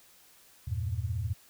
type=chord; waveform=sine; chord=E diminished; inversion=none; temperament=equal; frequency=82.41 / 98 / 116.54 Hz; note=E2 / G2 / Bb2; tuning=0 / 0 / 0 cents; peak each=-34 dBFS; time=0.67-1.34 s; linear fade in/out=10 ms; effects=white hiss -59 dBFS RMS until 1.49 s